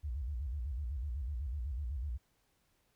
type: tone with vibrato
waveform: sine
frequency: 66 Hz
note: C2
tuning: 16 cents sharp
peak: -35 dBFS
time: 0.03-2.18 s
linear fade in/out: 20 ms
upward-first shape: square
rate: 8 Hz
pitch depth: 200 cents each way
effects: pink hiss -75 dBFS RMS until 2.95 s